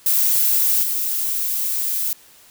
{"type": "noise with level steps", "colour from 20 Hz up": "violet", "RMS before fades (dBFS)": [-17, -22], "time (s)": [0.06, 2.13], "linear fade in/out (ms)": 2, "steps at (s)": 0.82, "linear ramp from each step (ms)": 20, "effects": ["white hiss -49 dBFS RMS until 2.5 s"]}